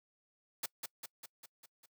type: noise with echo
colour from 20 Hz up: white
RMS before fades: -37 dBFS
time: 0.63-0.66 s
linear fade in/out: 5 ms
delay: 200 ms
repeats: 6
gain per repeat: -4 dB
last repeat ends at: 1.86 s
effects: noise-tail reverb RT60 0.1 s tail -24 dB re dry + high-pass 100 Hz 12 dB/octave